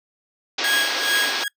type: band-pass noise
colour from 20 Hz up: white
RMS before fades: -25 dBFS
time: 0.58-1.44 s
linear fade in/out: 5 ms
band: 260 to 5500 Hz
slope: 48 dB/octave
type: tone with tremolo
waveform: 30% pulse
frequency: 1646 Hz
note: G#6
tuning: 16 cents flat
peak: -15 dBFS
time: 0.64-1.48 s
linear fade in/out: 2 ms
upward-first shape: sine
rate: 2.4 Hz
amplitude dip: 80%
effects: noise-tail reverb RT60 0.1 s tail -23 dB re dry